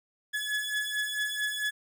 30% pulse beating tone pair, 1700 / 1704.5 Hz, G#6 / G#6, +40 / +45 cents, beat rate 4.5 Hz, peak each -31 / -29 dBFS, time 0.33-1.71 s, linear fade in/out 20 ms, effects none

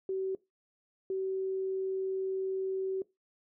sine tone bursts at uneven times, 381.3 Hz, G4, 48 cents flat, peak -30 dBFS, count 2, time 0.09-0.35 / 1.1-3.02 s, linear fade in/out 2 ms, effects noise-tail reverb RT60 0.2 s tail -20 dB re dry

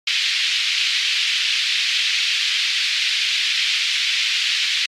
white band-pass noise, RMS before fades -20 dBFS, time 0.07-4.86 s, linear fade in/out 5 ms, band 2200 to 4100 Hz, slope 24 dB/octave, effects MP3 64 kbps

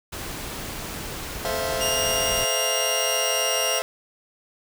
pink noise, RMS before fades -33 dBFS, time 0.12-2.45 s, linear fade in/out 10 ms
sawtooth chord, F major seventh, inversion first, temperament just, 436.5 / 523.8 / 654.8 / 698.5 Hz, A4 / C5 / E5 / F5, -14 / +2 / -12 / 0 cents, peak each -29 / -25 / -24 / -29 dBFS, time 1.45-3.82 s, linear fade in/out 0 ms
20% pulse tone, 2828 Hz, F7, 21 cents sharp, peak -19 dBFS, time 1.8-3.8 s, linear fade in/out 20 ms
effects none

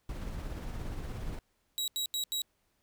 brown noise with tremolo, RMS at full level -37 dBFS, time 0.09-1.39 s, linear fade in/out 2 ms, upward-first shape sine, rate 17 Hz, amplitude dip 30%
sawtooth tone bursts, 3860 Hz, B7, 40 cents flat, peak -28 dBFS, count 4, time 1.78-2.418 s, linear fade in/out 0 ms, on 98 ms, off 82 ms
effects pink hiss -75 dBFS RMS until 2.82 s

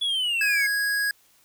triangle linear sweep, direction down, 3427 to 2121 Hz, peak -21 dBFS, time 0.01-0.67 s, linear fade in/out 10 ms
square tone, 1655 Hz, G#6, 6 cents flat, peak -23 dBFS, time 0.41-1.11 s, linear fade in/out 2 ms
effects white hiss -60 dBFS RMS until 1.44 s

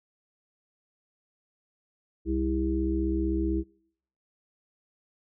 harmonic tone with a mistuned harmonic, 65.41 Hz, C2, in tune, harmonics 1 / 3 / 5 / 6, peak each -29 / -35 / -27 / -36 dBFS, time 2.25-3.64 s, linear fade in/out 50 ms, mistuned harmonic 6, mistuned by +45 cents, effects noise-tail reverb RT60 0.7 s tail -26 dB re dry

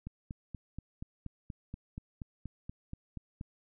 click train, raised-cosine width 5 ms, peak -28 dBFS, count 15, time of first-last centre 0.07-3.411 s, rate 4.19 Hz, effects none

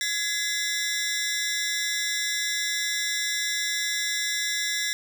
15% pulse ring-modulated tone, 1861 Hz, A#6, 3 cents flat, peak -16 dBFS, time 0.01-4.93 s, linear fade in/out 0 ms, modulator 176 Hz, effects none

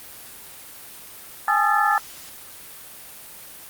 sine tone cluster, 812 / 854 / 1238 / 1336 / 1741 Hz, G#5 / G#5 / D#6 / E6 / A6, -39 / +48 / -9 / +23 / -19 cents, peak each -23 dBFS, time 1.48-1.98 s, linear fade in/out 2 ms, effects white hiss -41 dBFS RMS until 3.69 s + Opus 32 kbps

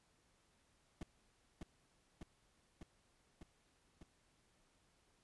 brown noise with echo, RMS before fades -45 dBFS, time 1.01-1.03 s, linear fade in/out 2 ms, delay 600 ms, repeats 5, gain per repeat -2 dB, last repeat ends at 4.03 s, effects pink hiss -75 dBFS RMS until 5.23 s + resampled to 24000 Hz

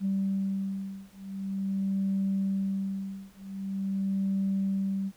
sine beating tone pair, 194.2 / 194.65 Hz, G3 / G3, -16 / -12 cents, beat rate 0.45 Hz, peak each -30 dBFS, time 0-5.12 s, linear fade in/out 50 ms, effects tanh soft clip ceiling -20 dBFS + pink hiss -60 dBFS RMS until 5.16 s

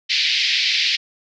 white band-pass noise, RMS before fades -19 dBFS, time 0.09-0.97 s, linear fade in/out 20 ms, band 2000 to 4900 Hz, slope 48 dB/octave, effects none

